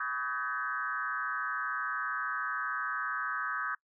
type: tone with frequency modulation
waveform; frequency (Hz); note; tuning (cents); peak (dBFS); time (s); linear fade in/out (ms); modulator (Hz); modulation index
sine; 1400; F6; +4; -31; 0-3.75; 5; 133; 2.2
effects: noise-tail reverb RT60 0.1 s tail -25 dB re dry